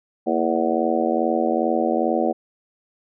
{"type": "harmonic tone with a mistuned harmonic", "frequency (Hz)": 82.41, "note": "E2", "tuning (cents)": 0, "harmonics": [3, 4, 5, 6, 7, 8, 9], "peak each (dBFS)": [-25, -24, -28, -26, -25, -29, -25], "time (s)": [0.26, 2.33], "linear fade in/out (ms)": 20, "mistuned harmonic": 3, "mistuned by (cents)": -100, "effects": []}